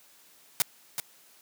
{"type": "noise with echo", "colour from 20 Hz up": "white", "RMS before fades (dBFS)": -23, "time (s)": [0.6, 0.62], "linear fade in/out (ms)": 0, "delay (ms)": 380, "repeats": 1, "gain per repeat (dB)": -8, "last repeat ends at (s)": 1, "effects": ["white hiss -58 dBFS RMS until 1.41 s", "high-pass 150 Hz 12 dB/octave"]}